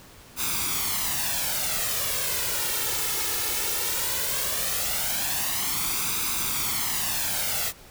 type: noise with flanger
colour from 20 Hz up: white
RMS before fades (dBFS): -27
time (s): 0.36-7.73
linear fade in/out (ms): 50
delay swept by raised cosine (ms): 0.81 to 2.31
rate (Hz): 0.17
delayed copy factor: +0.65
effects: pink hiss -49 dBFS RMS until 7.9 s